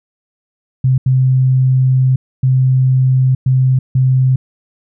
sine tone bursts at uneven times, 130 Hz, C3, 11 cents flat, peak -8 dBFS, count 5, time 0.84-0.98 / 1.06-2.16 / 2.43-3.35 / 3.46-3.79 / 3.95-4.36 s, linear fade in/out 5 ms, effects none

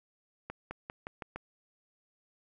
accelerating click train, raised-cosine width 0.5 ms, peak -24 dBFS, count 6, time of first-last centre 0.5-1.36 s, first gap 210 ms, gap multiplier 0.9, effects none

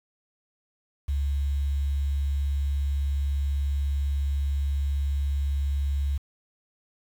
sine tone with quantisation, 70.2 Hz, C#2, 22 cents sharp, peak -23 dBFS, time 1.08-6.18 s, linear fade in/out 10 ms, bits 8, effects none

